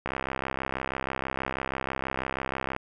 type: click train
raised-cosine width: 0.5 ms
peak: -14 dBFS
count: 180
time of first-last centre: 0.06-2.764 s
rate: 66.2 Hz
effects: none